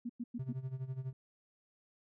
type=tone bursts; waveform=sine; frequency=238.7 Hz; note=A#3; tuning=41 cents sharp; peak=-36 dBFS; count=4; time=0.05-0.53 s; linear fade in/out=10 ms; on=45 ms; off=100 ms
type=tone with tremolo; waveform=triangle; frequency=130.81 Hz; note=C3; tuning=in tune; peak=-33 dBFS; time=0.39-1.13 s; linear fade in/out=5 ms; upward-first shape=sine; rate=12 Hz; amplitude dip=80%
effects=none